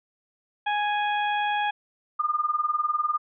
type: harmonic tone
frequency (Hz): 830.6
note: G#5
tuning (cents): 0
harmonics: 1 / 2 / 3 / 4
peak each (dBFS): -24 / -30 / -34 / -36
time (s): 0.66-1.71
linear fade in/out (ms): 10
type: tone with tremolo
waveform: sine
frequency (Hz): 1213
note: D#6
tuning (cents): -44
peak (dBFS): -19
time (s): 2.19-3.18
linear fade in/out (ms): 10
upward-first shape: sine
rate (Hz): 20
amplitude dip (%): 85
effects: none